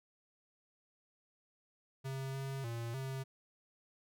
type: tone with pitch steps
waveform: square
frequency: 134.2 / 135.5 / 116.5 / 133.5 Hz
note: C3 / C#3 / A#2 / C3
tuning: +44 / -39 / -1 / +35 cents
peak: -39 dBFS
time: 2.04-3.24 s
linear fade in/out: 20 ms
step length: 300 ms
effects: none